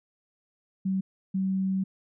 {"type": "tone bursts at uneven times", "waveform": "sine", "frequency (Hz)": 190.7, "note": "G3", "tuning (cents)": -47, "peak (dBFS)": -24, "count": 2, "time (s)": [[0.85, 1.01], [1.34, 1.84]], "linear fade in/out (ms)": 10, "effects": []}